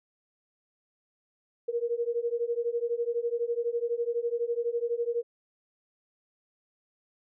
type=beating tone pair; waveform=sine; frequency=466.2 / 478.2 Hz; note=A#4 / A#4; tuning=0 / +44 cents; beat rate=12 Hz; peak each=-30 dBFS; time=1.68-5.23 s; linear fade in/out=10 ms; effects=none